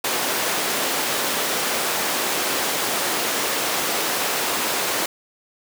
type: high-pass noise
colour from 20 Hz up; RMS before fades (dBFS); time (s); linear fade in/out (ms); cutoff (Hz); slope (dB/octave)
pink; -23; 0.04-5.06; 5; 380; 12
effects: none